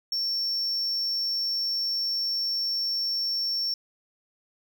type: tone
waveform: triangle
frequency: 5450 Hz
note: F8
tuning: 43 cents flat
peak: -24 dBFS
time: 0.12-3.74 s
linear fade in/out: 2 ms
effects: none